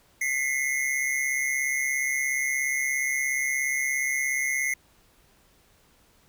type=tone pair together; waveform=square; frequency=2014 / 2151 Hz; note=B6 / C7; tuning=+33 / +47 cents; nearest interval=minor second; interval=114 cents; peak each=-28 dBFS; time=0.21-4.74 s; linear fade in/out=5 ms; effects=pink hiss -61 dBFS RMS until 6.28 s